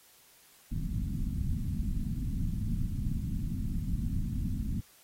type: low-pass noise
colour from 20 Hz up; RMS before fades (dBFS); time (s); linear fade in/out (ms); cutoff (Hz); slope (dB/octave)
pink; -32; 0.71-4.81; 10; 250; 48
effects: white hiss -60 dBFS RMS until 5.03 s + AAC 48 kbps